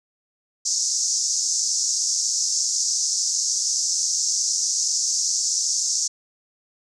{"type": "band-pass noise", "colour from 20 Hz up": "white", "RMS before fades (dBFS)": -23, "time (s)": [0.65, 6.08], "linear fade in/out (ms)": 10, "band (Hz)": [5300, 6900], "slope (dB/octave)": 48, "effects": []}